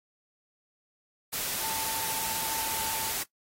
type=tone in noise; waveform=sine; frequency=890 Hz; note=A5; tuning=20 cents sharp; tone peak=-37 dBFS; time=1.61-3.12 s; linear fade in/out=20 ms; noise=white; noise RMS=-32 dBFS; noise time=1.32-3.24 s; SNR=-8 dB; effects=noise-tail reverb RT60 0.1 s tail -18 dB re dry + AAC 48 kbps